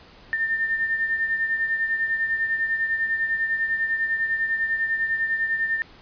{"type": "beating tone pair", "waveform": "sine", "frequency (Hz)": [1800, 1810], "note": ["A6", "A6"], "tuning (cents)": [39, 48], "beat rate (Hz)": 10, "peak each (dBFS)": [-22, -30], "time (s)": [0.33, 5.82], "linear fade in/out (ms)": 0, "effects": ["pink hiss -49 dBFS RMS until 6.01 s", "resampled to 11025 Hz"]}